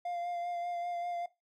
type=tone with vibrato; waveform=triangle; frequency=698.5 Hz; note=F5; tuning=in tune; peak=-32 dBFS; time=0.05-1.26 s; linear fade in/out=5 ms; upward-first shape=sine; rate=5.1 Hz; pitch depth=19 cents each way; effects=noise-tail reverb RT60 0.2 s tail -17 dB re dry